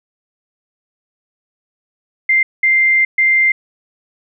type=tone bursts at uneven times; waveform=sine; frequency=2093 Hz; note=C7; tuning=in tune; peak=-9 dBFS; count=3; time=2.29-2.43 / 2.63-3.05 / 3.18-3.52 s; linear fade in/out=5 ms; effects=none